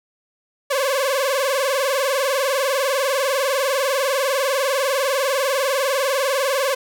sawtooth tone with vibrato, 540 Hz, C#5, 45 cents flat, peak -14 dBFS, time 0.7-6.75 s, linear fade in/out 10 ms, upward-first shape sine, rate 20 Hz, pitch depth 120 cents each way, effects none

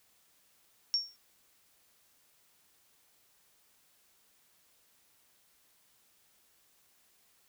sine tone with exponential decay, 5510 Hz, F8, 24 cents flat, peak -23 dBFS, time 0.94-1.16 s, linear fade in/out 0 ms, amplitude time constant 47 ms, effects white hiss -68 dBFS RMS until 7.48 s

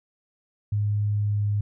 sine tone with pitch glide, 103.83 to 103.17 Hz, G#2 to G#2, 0 to -11 cents, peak -21 dBFS, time 0.72-1.61 s, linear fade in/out 5 ms, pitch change -11 cents, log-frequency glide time 1.14-1.49 s, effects none

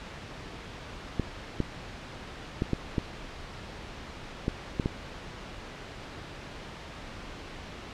clicks, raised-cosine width 3 ms, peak -13 dBFS, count 8, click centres 1.197 / 1.603 / 2.621 / 2.733 / 2.982 / 4.481 / 4.798 / 4.859 s, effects pink hiss -42 dBFS RMS until 7.93 s + low-pass 4000 Hz 12 dB/octave

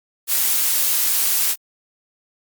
blue noise, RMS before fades -18 dBFS, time 0.27-1.56 s, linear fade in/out 50 ms, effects Opus 48 kbps

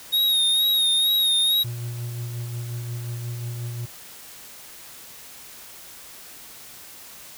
square tone with vibrato, 3738 Hz, A#7, 4 cents sharp, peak -18 dBFS, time 0.12-1.64 s, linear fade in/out 20 ms, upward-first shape sine, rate 2.2 Hz, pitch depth 43 cents each way
triangle tone with tremolo, 119.3 Hz, A#2, 41 cents sharp, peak -25 dBFS, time 1.64-3.86 s, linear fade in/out 10 ms, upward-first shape sine, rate 5.6 Hz, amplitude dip 30%
effects white hiss -43 dBFS RMS until 7.37 s

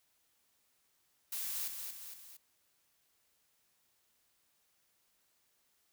blue noise with echo, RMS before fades -39 dBFS, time 1.32-1.68 s, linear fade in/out 5 ms, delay 230 ms, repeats 3, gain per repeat -5 dB, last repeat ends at 2.37 s, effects white hiss -75 dBFS RMS until 5.92 s

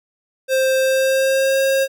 square tone with pitch glide, 526 to 538.9 Hz, C5 to C#5, +9 to -49 cents, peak -15 dBFS, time 0.48-1.88 s, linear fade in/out 50 ms, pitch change +42 cents, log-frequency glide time 0.8-1.6 s, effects none

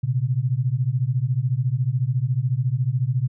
sine beating tone pair, 120 / 134 Hz, B2 / C3, -49 / +42 cents, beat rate 14 Hz, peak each -22 dBFS, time 0.03-3.28 s, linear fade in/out 10 ms, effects none

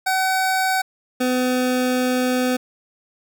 25% pulse tone pair in turn, 757 / 252.6 Hz, F#5 / B3, +39 / +39 cents, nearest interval octave + perfect fifth, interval 1900 cents, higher first, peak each -14 dBFS, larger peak neither, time 0.06-0.82 / 1.2-2.57 s, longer second, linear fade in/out 10 ms, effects none

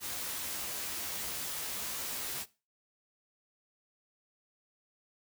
white noise with comb filter, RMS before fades -38 dBFS, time 0-2.46 s, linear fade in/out 50 ms, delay 14 ms, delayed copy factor +0.5, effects noise-tail reverb RT60 0.3 s tail -18 dB re dry

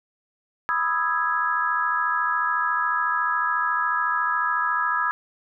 sine chord, E major seventh, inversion second, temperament equal, 987.8 / 1244.5 / 1318.5 / 1661.2 Hz, B5 / D#6 / E6 / G#6, 0 / 0 / 0 / 0 cents, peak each -27 / -26 / -27 / -25 dBFS, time 0.69-5.11 s, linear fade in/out 0 ms, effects none

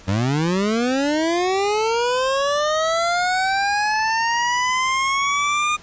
25% pulse linear sweep, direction up, 91 to 1222 Hz, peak -14 dBFS, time 0.07-5.77 s, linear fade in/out 20 ms, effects pink hiss -45 dBFS RMS until 5.82 s + resampled to 16000 Hz

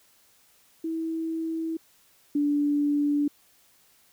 sine tone pair in turn, 324.7 / 290.7 Hz, E4 / D4, -26 / -18 cents, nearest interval major second, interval 192 cents, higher first, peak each -27 / -21 dBFS, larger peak second, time 0.84-1.77 / 2.35-3.28 s, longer neither, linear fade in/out 5 ms, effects white hiss -61 dBFS RMS until 4.12 s

